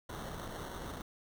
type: noise with sample-and-hold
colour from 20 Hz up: pink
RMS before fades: -43 dBFS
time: 0.09-1.02 s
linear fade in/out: 5 ms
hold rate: 2450 Hz
effects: none